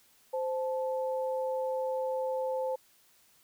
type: tone pair together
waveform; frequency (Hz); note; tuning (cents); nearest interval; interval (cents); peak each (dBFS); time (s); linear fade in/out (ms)
sine; 520 / 872.3; C5 / A5; -11 / -15; major sixth; 896; -30 / -37; 0.33-2.76; 10
effects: white hiss -64 dBFS RMS until 3.43 s